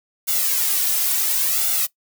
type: noise with flanger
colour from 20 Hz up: blue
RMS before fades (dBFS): -20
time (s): 0.27-1.87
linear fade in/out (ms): 20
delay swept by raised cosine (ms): 1.4 to 2.9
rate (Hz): 0.71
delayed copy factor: +1
effects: noise-tail reverb RT60 0.1 s tail -19 dB re dry